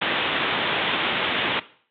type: low-pass noise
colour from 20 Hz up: white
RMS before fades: -24 dBFS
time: 0.01-1.6 s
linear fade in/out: 10 ms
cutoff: 3600 Hz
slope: 96 dB/octave
effects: noise-tail reverb RT60 0.5 s tail -17 dB re dry + high-pass 150 Hz 12 dB/octave